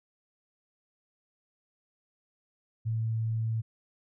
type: tone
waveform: sine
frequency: 112.2 Hz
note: A2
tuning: 34 cents sharp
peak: -27 dBFS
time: 2.85-3.62 s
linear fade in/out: 20 ms
effects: none